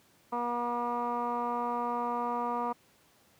15% pulse tone with low-pass filter, 240.1 Hz, B3, 49 cents flat, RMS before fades -32 dBFS, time 0.32-2.73 s, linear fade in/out 10 ms, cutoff 1100 Hz, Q 6, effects pink hiss -64 dBFS RMS until 3.39 s + high-pass 100 Hz 12 dB/octave

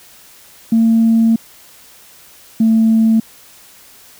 sine tone pair in turn, 226.5 / 223.3 Hz, A#3 / A3, -50 / +26 cents, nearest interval unison, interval 24 cents, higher first, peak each -7 dBFS, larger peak neither, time 0.72-1.36 / 2.6-3.2 s, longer first, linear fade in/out 5 ms, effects tanh soft clip ceiling -4 dBFS + white hiss -43 dBFS RMS until 4.19 s

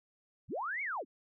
sine linear two-way sweep, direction up then down, 49.67 to 2296 to 195.2 Hz, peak -34 dBFS, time 0.48-1.05 s, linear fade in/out 50 ms, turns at 0.82 s, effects none

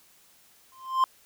triangle tone with exponential growth, 1046.5 Hz, C6, in tune, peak -14 dBFS, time 0.72-1.04 s, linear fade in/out 1 ms, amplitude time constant 69 ms, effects white hiss -59 dBFS RMS until 1.25 s

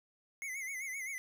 square tone with vibrato, 2119 Hz, C7, 21 cents sharp, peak -39 dBFS, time 0.42-1.18 s, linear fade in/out 0 ms, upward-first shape sine, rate 7.7 Hz, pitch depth 98 cents each way, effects none

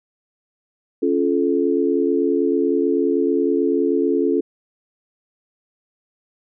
sine chord, Db augmented, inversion none, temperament just, 277.2 / 346.5 / 433.1 Hz, Db4 / F4 / A4, 0 / -14 / -27 cents, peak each -20 dBFS, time 1.02-4.41 s, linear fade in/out 10 ms, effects none

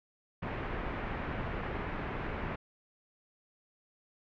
pink low-pass noise, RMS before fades -37 dBFS, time 0.42-2.56 s, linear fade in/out 10 ms, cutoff 2300 Hz, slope 24 dB/octave, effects none

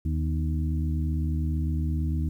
harmonic tone with a mistuned harmonic, 77.78 Hz, D#2, in tune, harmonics 1 / 2 / 3 / 4, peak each -25 / -31 / -35 / -37 dBFS, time 0.05-2.29 s, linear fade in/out 5 ms, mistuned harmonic 3, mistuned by +67 cents, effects 10-bit

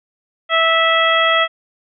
harmonic tone, 655 Hz, E5, 11 cents flat, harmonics 1 / 2 / 3 / 4 / 5, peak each -18 / -16 / -17 / -23 / -19 dBFS, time 0.49-1.48 s, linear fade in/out 50 ms, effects none

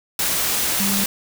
sine tone in noise, 198.6 Hz, G3, 23 cents sharp, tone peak -22 dBFS, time 0.8-1.04 s, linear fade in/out 2 ms, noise white, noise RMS -21 dBFS, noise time 0.19-1.06 s, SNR -4 dB, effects none

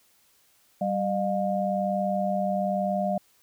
sine tone cluster, 193.8 / 608 / 709 Hz, G3 / D#5 / F5, -20 / -40 / +26 cents, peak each -28 dBFS, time 0.81-3.18 s, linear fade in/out 5 ms, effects white hiss -63 dBFS RMS until 3.42 s

